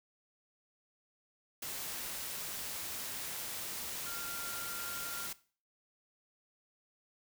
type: tone in noise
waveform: sine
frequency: 1392 Hz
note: F6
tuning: 6 cents flat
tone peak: -44 dBFS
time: 4.06-5.27 s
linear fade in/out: 5 ms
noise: white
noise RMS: -41 dBFS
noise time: 1.62-5.33 s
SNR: -6 dB
effects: noise-tail reverb RT60 0.4 s tail -18 dB re dry